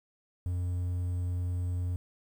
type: tone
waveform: triangle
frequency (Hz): 89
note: F2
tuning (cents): +33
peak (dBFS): -27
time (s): 0.46-1.96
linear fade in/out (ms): 0
effects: 10-bit